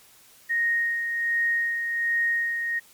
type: tone with tremolo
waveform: sine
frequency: 1864.7 Hz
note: A#6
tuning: in tune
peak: -20 dBFS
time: 0.49-2.8 s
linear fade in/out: 20 ms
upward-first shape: sine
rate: 1.3 Hz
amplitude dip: 45%
effects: white hiss -54 dBFS RMS until 2.93 s + MP3 96 kbps